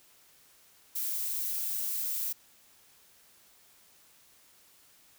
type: noise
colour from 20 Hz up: violet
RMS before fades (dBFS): -33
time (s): 0.95-2.33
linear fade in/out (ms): 10
effects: white hiss -61 dBFS RMS until 5.18 s